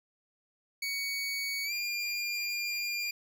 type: tone with pitch glide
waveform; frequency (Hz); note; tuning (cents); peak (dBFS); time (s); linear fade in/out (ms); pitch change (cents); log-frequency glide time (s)
25% pulse; 2240 to 2401; C#7 to D7; +18 to +38; -28; 0.82-3.11; 5; +120; 1.64-1.73
effects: none